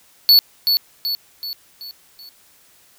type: tone with echo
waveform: square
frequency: 4435 Hz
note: C#8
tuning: in tune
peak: -8 dBFS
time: 0.29-0.39 s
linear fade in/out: 0 ms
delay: 380 ms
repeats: 5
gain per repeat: -6 dB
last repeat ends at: 2.29 s
effects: white hiss -53 dBFS RMS until 2.98 s